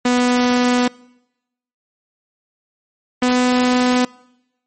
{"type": "tone pair in turn", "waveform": "sawtooth", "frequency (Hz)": [246.9, 249.6], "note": ["B3", "B3"], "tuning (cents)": [0, 19], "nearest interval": "unison", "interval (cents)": 19, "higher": "second", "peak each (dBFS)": -9, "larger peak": "neither", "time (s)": [[0.05, 0.88], [3.22, 4.05]], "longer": "neither", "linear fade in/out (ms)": 5, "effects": ["noise-tail reverb RT60 0.9 s tail -24 dB re dry", "MP3 32 kbps"]}